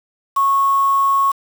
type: tone with quantisation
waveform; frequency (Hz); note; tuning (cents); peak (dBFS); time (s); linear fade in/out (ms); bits
sine; 1100; C#6; -14; -12; 0.36-1.32; 10; 5
effects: none